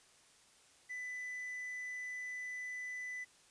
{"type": "tone", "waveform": "triangle", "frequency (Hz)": 1996, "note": "B6", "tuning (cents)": 18, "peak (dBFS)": -39, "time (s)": [0.89, 3.25], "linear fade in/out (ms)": 20, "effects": ["white hiss -65 dBFS RMS until 3.5 s", "resampled to 22050 Hz"]}